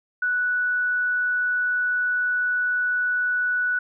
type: tone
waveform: sine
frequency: 1478 Hz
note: F#6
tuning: 2 cents flat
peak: -20 dBFS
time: 0.22-3.79 s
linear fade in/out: 5 ms
effects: none